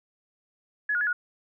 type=tone with pitch steps; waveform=sine; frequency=1693 / 1442 / 1699 / 1447 Hz; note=G#6 / F#6 / G#6 / F#6; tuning=+33 / -45 / +39 / -39 cents; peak=-23 dBFS; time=0.89-1.13 s; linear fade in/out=5 ms; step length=60 ms; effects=none